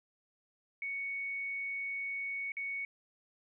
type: tone with dropouts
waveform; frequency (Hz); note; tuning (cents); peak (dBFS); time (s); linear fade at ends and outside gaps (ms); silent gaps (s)
sine; 2225; C#7; +6; -35; 0.82-2.85; 2; 2.52-2.568
effects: none